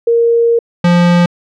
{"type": "tone pair in turn", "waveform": ["sine", "square"], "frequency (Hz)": [466.2, 174.63], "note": ["A#4", "F3"], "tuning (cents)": [0, 0], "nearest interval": "octave + perfect fourth", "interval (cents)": 1700, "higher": "first", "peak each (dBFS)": -7, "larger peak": "neither", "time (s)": [[0.07, 0.59], [0.84, 1.26]], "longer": "first", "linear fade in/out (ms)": 5, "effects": ["low-pass 4000 Hz 12 dB/octave"]}